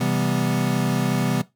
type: chord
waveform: square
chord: C major seventh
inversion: none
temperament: equal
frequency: 130.81 / 164.81 / 196 / 246.9 Hz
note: C3 / E3 / G3 / B3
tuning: 0 / 0 / 0 / 0 cents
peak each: -25 / -27 / -27 / -26 dBFS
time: 0-1.42 s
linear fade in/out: 10 ms
effects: noise-tail reverb RT60 0.2 s tail -18 dB re dry